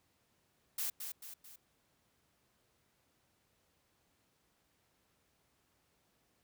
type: noise with echo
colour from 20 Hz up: blue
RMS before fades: -37 dBFS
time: 0.78-0.9 s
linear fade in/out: 5 ms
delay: 220 ms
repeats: 3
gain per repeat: -6 dB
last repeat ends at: 1.56 s
effects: pink hiss -75 dBFS RMS until 6.43 s + high-pass 60 Hz 12 dB/octave